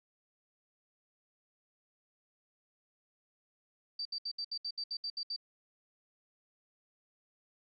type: tone bursts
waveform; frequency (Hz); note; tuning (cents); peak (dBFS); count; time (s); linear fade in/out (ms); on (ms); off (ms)
sine; 4649; D8; -18; -35; 11; 3.99-5.363; 5; 63; 68
effects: none